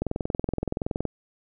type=click train; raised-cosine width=2 ms; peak=-13 dBFS; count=23; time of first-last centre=0.02-1.053 s; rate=21.3 Hz; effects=none